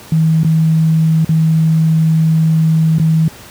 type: tone with dropouts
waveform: sine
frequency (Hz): 160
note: D#3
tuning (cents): +49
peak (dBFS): -8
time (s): 0.12-3.28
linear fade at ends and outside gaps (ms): 2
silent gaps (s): 0.433-0.446 / 1.247-1.291 / 2.984-2.997
effects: pink hiss -36 dBFS RMS until 3.5 s + high-pass 60 Hz 12 dB/octave